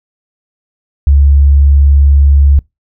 sine tone, 70.4 Hz, C#2, 27 cents sharp, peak -3 dBFS, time 1.07-2.59 s, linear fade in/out 0 ms, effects noise-tail reverb RT60 0.2 s tail -25 dB re dry

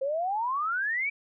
sine exponential sweep, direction up, 522 to 2349 Hz, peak -26 dBFS, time 0.01-1.1 s, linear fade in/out 10 ms, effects none

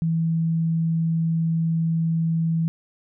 sine tone, 163.8 Hz, E3, 11 cents flat, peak -19 dBFS, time 0.02-2.68 s, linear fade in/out 0 ms, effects none

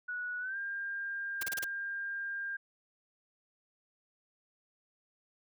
sine tone with pitch glide, 1468 to 1600.9 Hz, F#6 to G6, -14 to +36 cents, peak -35 dBFS, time 0.08-2.57 s, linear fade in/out 10 ms, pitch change +150 cents, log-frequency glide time 0.4-0.57 s
white noise bursts, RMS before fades -36 dBFS, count 5, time 1.41-1.644 s, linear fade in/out 5 ms, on 22 ms, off 31 ms
effects none

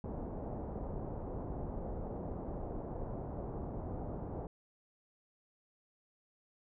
pink low-pass noise, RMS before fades -41 dBFS, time 0.04-4.47 s, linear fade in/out 2 ms, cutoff 810 Hz, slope 24 dB/octave, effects none

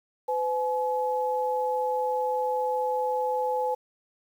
sine tone pair together, 506 / 851 Hz, B4 / G#5, +42 / +42 cents, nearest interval major sixth, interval 900 cents, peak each -27 dBFS, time 0.28-3.75 s, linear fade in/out 10 ms, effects 9-bit

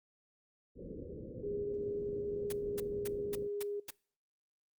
white low-pass noise, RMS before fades -46 dBFS, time 0.75-3.49 s, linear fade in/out 50 ms, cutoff 530 Hz, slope 96 dB/octave
sine tone, 409.3 Hz, G#4, 25 cents flat, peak -36 dBFS, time 1.43-3.8 s, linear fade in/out 5 ms
white noise bursts, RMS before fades -42 dBFS, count 6, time 2.5-3.906 s, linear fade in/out 5 ms, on 26 ms, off 250 ms
effects noise-tail reverb RT60 0.5 s tail -24 dB re dry + Opus 48 kbps

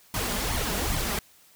pink noise with flanger, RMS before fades -28 dBFS, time 0.14-1.19 s, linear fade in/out 2 ms, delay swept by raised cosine 0.9 to 5 ms, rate 2.5 Hz, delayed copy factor +0.75, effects white hiss -57 dBFS RMS until 1.55 s

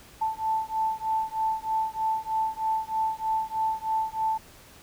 sine beating tone pair, 880 / 883.2 Hz, A5 / A5, 0 / +6 cents, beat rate 3.2 Hz, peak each -28 dBFS, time 0.21-4.38 s, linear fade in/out 10 ms, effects pink hiss -51 dBFS RMS until 4.82 s

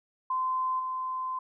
sine tone with level steps, 1032 Hz, C6, 24 cents flat, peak -26 / -30 dBFS, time 0.3-1.39 s, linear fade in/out 5 ms, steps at 0.79 s, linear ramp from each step 10 ms, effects none

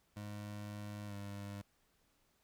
25% pulse tone with pitch glide, 103.83 to 100.82 Hz, G#2 to G2, 0 to +49 cents, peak -40 dBFS, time 0.16-1.62 s, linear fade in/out 10 ms, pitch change -51 cents, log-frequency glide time 1.07-1.13 s, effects pink hiss -75 dBFS RMS until 2.43 s

